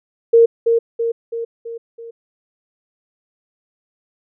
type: tone with echo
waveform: sine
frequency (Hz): 462.2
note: A#4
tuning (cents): -15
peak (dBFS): -6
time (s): 0.33-0.46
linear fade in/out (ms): 10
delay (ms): 330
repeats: 5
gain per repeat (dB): -5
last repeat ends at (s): 2.11
effects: none